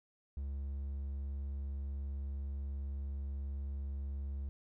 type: tone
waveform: triangle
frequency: 69.3 Hz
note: C#2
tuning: in tune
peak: -35 dBFS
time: 0.37-4.49 s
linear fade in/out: 0 ms
effects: none